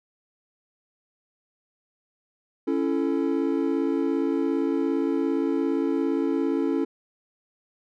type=chord; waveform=triangle; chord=A major; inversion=first; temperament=equal with one note detuned; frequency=277.2 / 334.6 / 440 Hz; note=C#4 / E4 / A4; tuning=0 / +26 / 0 cents; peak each=-23 / -24 / -27 dBFS; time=2.67-6.85 s; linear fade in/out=10 ms; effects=none